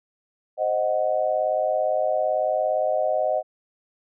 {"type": "chord", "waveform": "sine", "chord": "C diminished", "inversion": "none", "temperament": "equal", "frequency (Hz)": [523.3, 622.3, 740], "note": ["C5", "Eb5", "Gb5"], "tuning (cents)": [0, 0, 0], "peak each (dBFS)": [-27, -22, -26], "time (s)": [0.57, 3.43], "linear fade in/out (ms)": 50, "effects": []}